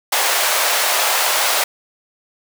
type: high-pass noise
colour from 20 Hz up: pink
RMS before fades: -17 dBFS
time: 0.12-1.64 s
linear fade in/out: 5 ms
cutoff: 590 Hz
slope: 24 dB/octave
effects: none